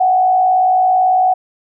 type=tone with frequency modulation; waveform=sine; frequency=743 Hz; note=F#5; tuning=7 cents sharp; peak=-9 dBFS; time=0-1.34 s; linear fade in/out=10 ms; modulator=58.1 Hz; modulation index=0.4; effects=none